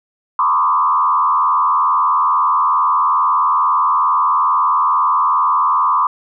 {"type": "tone with frequency modulation", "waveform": "sine", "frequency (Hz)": 1095, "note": "C#6", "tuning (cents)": -22, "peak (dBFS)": -11, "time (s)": [0.39, 6.07], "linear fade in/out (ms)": 2, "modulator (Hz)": 82.3, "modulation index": 1.5, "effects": []}